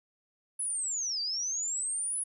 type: linear two-way sweep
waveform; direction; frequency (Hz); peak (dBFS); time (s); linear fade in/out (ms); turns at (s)
sine; down then up; 10400 to 4600 to 10400; -30; 0.59-2.24; 10; 1.21
effects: none